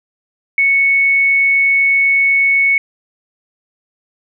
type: tone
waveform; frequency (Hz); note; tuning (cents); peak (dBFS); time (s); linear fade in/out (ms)
sine; 2213; C#7; -3; -9; 0.58-2.78; 2
effects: none